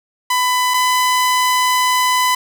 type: tone pair in turn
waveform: sawtooth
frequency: 1000 / 1004 Hz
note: B5 / B5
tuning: +21 / +28 cents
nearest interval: unison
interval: 7 cents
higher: second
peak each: -10 / -9 dBFS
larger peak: second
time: 0.3-0.74 / 0.74-2.35 s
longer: second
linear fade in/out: 5 ms
effects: none